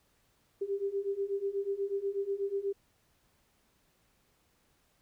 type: beating tone pair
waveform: sine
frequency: 392 / 400.2 Hz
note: G4 / G4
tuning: 0 / +36 cents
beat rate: 8.2 Hz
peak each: -35 / -33 dBFS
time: 0.61-2.73 s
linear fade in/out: 10 ms
effects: pink hiss -71 dBFS RMS until 5.01 s